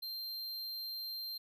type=tone; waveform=square; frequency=4163 Hz; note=C8; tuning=10 cents flat; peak=-40 dBFS; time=0.02-1.38 s; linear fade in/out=10 ms; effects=none